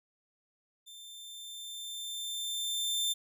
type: tone with level ramp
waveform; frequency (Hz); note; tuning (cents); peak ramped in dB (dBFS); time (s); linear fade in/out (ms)
sawtooth; 3570; A7; +24; -45 to -25; 0.86-3.14; 20
effects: none